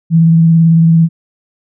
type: tone with vibrato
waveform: sine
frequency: 164.5 Hz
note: E3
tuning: 3 cents flat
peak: -4 dBFS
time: 0.1-1.09 s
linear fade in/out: 50 ms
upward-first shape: triangle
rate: 18 Hz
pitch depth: 27 cents each way
effects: none